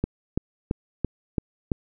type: click train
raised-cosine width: 3 ms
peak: -10 dBFS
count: 6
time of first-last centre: 0.04-1.718 s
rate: 2.98 Hz
effects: none